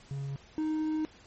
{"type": "tone pair in turn", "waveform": "triangle", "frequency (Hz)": [138.59, 311.1], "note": ["C#3", "D#4"], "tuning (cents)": [0, 0], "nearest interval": "octave + major second", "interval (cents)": 1400, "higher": "second", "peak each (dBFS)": [-31, -26], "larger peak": "second", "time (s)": [[0.11, 0.36], [0.58, 1.05]], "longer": "second", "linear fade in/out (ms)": 0, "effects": ["pink hiss -56 dBFS RMS until 1.26 s", "MP3 32 kbps"]}